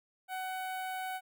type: tone with notch filter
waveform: sawtooth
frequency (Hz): 749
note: F#5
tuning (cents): +21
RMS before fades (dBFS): -38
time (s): 0.28-1.21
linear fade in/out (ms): 50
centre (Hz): 5600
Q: 0.79
effects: none